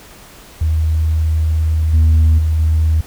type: tone with level steps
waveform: sine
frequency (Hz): 79.2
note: D#2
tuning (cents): +31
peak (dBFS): -11 / -5 / -11 / -9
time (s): 0.61-3.01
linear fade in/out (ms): 5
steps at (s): 1.93 / 2.38 / 2.59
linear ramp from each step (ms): 10
effects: tanh soft clip ceiling -6 dBFS + pink hiss -40 dBFS RMS until 3.06 s